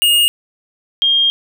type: tone pair in turn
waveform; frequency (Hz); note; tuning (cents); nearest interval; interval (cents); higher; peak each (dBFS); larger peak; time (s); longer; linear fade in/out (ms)
square / sine; 2849 / 3221; F7 / G7; +34 / +46; major second; 212; second; -10; neither; 0.02-0.28 / 1.02-1.3; second; 0
effects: none